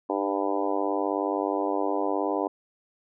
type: harmonic tone with a mistuned harmonic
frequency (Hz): 99.2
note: G2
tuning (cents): +21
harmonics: 3 / 4 / 5 / 6 / 7 / 8 / 9 / 10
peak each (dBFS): -30 / -31 / -32 / -33 / -33 / -34 / -35 / -35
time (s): 0.09-2.48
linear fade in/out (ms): 10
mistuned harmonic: 3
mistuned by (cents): +17
effects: none